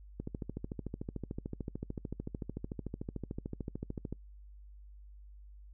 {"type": "click train", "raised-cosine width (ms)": 3, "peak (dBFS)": -25, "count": 54, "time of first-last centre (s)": [0.2, 4.126], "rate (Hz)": 13.5, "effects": ["noise-tail reverb RT60 0.1 s tail -25 dB re dry", "added 50 Hz sine -50 dBFS peak until 5.73 s"]}